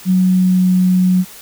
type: tone with pitch glide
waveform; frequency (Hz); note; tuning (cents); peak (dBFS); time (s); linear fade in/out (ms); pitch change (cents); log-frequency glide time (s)
sine; 184.9 to 183.52; F#3 to F#3; -1 to -14; -9; 0.05-1.25; 50; -13; 0.25-0.72
effects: white hiss -37 dBFS RMS until 1.41 s